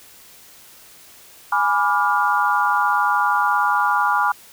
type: chord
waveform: sine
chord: G# diminished seventh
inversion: none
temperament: equal with one note detuned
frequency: 830.6 / 987.8 / 1174.7 / 1412.3 Hz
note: G#5 / B5 / D6 / F6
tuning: 0 / 0 / 0 / +19 cents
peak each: -21 dBFS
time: 1.52-4.32 s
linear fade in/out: 5 ms
effects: white hiss -46 dBFS RMS until 4.52 s